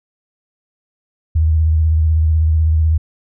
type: tone with vibrato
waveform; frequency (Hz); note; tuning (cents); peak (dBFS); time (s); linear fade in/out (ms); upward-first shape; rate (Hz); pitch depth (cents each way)
sine; 79.2; D#2; +31; -10; 1.35-2.98; 10; triangle; 16; 60
effects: none